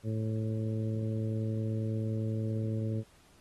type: harmonic tone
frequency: 110 Hz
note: A2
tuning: in tune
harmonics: 1 / 2 / 3 / 4 / 5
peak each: -31 / -37 / -41 / -43 / -45 dBFS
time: 0.03-3.04 s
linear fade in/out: 50 ms
effects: pink hiss -63 dBFS RMS until 3.4 s + AAC 32 kbps